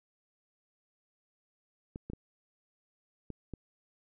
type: clicks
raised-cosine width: 3 ms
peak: -27 dBFS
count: 5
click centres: 1.959 / 2.1 / 2.134 / 3.303 / 3.537 s
effects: none